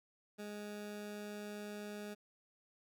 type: tone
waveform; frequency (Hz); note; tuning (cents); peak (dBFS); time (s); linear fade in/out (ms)
20% pulse; 207.7; G#3; 0; -39; 0.38-2.15; 20
effects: none